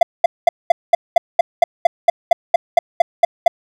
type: tone bursts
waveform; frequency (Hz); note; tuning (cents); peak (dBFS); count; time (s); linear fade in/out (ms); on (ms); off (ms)
triangle; 686; F5; -31; -3; 16; 0.01-3.48; 5; 20; 210
effects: none